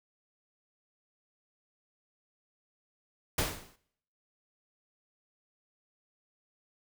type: noise with exponential decay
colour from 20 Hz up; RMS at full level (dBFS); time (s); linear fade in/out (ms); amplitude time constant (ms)
pink; -26; 3.38-3.76; 5; 82
effects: noise-tail reverb RT60 0.7 s tail -21 dB re dry